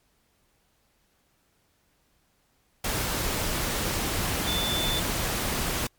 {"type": "tone in noise", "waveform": "sine", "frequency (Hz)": 3520, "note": "A7", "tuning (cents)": 0, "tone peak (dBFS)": -28, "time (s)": [4.47, 5], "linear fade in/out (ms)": 5, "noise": "pink", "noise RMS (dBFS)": -28, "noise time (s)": [2.84, 5.87], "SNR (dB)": -3, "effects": ["pink hiss -68 dBFS RMS until 5.98 s", "MP3 96 kbps"]}